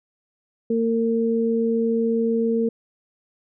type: tone pair together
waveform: sine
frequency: 228.4 / 456.8 Hz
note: A#3 / A#4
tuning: -35 / -35 cents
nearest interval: octave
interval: 1200 cents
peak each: -21 dBFS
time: 0.7-2.69 s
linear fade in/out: 5 ms
effects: none